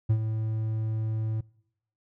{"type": "tone with ADSR envelope", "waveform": "triangle", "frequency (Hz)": 110, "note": "A2", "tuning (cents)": 0, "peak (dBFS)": -16, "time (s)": [0.09, 1.41], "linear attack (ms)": 13, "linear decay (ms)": 73, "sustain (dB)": -8, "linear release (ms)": 7, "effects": ["noise-tail reverb RT60 0.8 s tail -25 dB re dry"]}